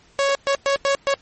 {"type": "tone bursts at uneven times", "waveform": "sawtooth", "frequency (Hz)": 554.4, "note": "C#5", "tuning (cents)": 0, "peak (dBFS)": -13, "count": 5, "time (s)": [[0.19, 0.35], [0.47, 0.55], [0.66, 0.76], [0.85, 0.95], [1.07, 1.14]], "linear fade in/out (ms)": 0, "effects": ["pink hiss -54 dBFS RMS until 1.21 s", "MP3 32 kbps"]}